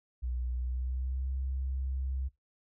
sine tone with pitch glide, 61.5 to 65.91 Hz, B1 to C2, -7 to +13 cents, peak -31 dBFS, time 0.22-2.29 s, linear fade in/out 20 ms, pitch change +120 cents, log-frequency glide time 0.54-1.31 s, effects noise-tail reverb RT60 0.2 s tail -21 dB re dry

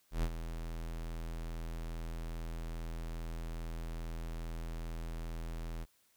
square tone with ADSR envelope, 41.2 Hz, E1, in tune, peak -29 dBFS, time 0.11-5.86 s, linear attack 120 ms, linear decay 61 ms, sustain -10 dB, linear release 36 ms, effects white hiss -71 dBFS RMS until 6.16 s

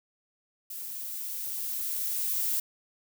violet noise with level ramp, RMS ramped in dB -39 to -28 dBFS, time 0.7-2.6 s, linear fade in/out 5 ms, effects none

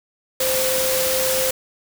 sine tone in noise, 520 Hz, C5, 11 cents flat, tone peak -21 dBFS, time 0.4-1.51 s, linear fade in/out 5 ms, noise white, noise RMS -22 dBFS, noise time 0.4-1.51 s, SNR -2 dB, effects none

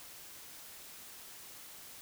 silence, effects white hiss -51 dBFS RMS until 2.01 s

